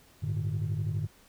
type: chord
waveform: sine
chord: G suspended second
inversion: none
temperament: equal with one note detuned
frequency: 98 / 110 / 150.09 Hz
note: G2 / A2 / D3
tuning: 0 / 0 / +38 cents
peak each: -31 dBFS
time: 0.22-1.07 s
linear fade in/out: 20 ms
effects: tanh soft clip ceiling -24 dBFS + pink hiss -59 dBFS RMS until 1.28 s